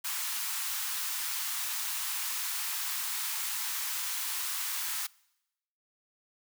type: high-pass noise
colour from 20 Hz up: white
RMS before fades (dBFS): -34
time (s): 0.04-5.07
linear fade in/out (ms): 10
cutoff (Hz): 860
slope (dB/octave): 48
effects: noise-tail reverb RT60 0.9 s tail -24 dB re dry